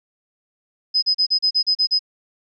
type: tone bursts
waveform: sine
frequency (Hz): 5040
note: D#8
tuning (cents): +21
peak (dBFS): -14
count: 9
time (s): 0.94-1.993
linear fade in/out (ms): 20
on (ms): 85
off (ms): 36
effects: none